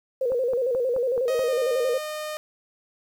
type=tone with vibrato; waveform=sine; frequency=501 Hz; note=B4; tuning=25 cents sharp; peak=-21 dBFS; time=0.21-1.98 s; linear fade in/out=5 ms; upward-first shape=square; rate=11 Hz; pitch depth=83 cents each way
type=click train; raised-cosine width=1 ms; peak=-23 dBFS; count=6; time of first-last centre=0.32-1.393 s; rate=4.66 Hz
type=tone with pitch glide; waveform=sawtooth; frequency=626 to 611.3 Hz; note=D#5 to D#5; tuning=+10 to -31 cents; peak=-26 dBFS; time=1.28-2.37 s; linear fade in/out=0 ms; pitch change=-41 cents; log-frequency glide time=1.45-1.52 s
effects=9-bit